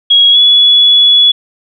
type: tone with pitch glide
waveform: sine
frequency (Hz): 3311 to 3398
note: G#7 to G#7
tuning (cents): -6 to +39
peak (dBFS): -3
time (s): 0.1-1.32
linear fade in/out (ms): 10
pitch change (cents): +45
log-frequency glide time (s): 0.32-0.37
effects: none